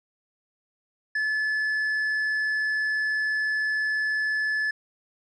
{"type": "tone with tanh clipping", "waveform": "triangle", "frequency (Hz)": 1727, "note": "A6", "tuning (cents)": -33, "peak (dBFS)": -24, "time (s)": [1.15, 4.71], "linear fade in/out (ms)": 5, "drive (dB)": 8, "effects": []}